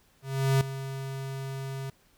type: tone with ADSR envelope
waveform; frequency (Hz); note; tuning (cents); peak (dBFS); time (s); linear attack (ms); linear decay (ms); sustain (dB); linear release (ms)
square; 135; C#3; -45; -20; 0.22-1.9; 390; 3; -14; 4
effects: pink hiss -64 dBFS RMS until 2.17 s